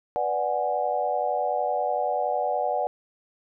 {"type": "chord", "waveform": "sine", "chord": "G# half-diminished seventh", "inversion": "first", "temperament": "equal", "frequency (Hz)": [493.9, 587.3, 740, 830.6], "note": ["B4", "D5", "F#5", "G#5"], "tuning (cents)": [0, 0, 0, 0], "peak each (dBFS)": [-31, -28, -26, -31], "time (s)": [0.16, 2.87], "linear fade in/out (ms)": 0, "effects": []}